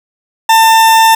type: tone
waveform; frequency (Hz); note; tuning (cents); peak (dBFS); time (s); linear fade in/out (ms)
40% pulse; 896; A5; +31; -3; 0.49-1.15; 5
effects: none